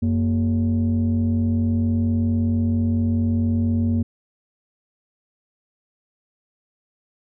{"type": "tone pair together", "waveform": "sine", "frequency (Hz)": [92.5, 233.1], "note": ["F#2", "A#3"], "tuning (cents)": [0, 0], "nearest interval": "octave + major third", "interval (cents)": 1600, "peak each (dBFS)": -18, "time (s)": [0.02, 4.03], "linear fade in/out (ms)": 10, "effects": ["tanh soft clip ceiling -14 dBFS"]}